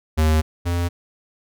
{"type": "tone pair in turn", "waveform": "square", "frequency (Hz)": [78.2, 86.74], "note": ["D#2", "F2"], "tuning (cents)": [9, -11], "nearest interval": "major second", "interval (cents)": 180, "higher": "second", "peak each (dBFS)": [-15, -20], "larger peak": "first", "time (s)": [[0.17, 0.42], [0.65, 0.89]], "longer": "first", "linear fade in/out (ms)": 20, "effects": []}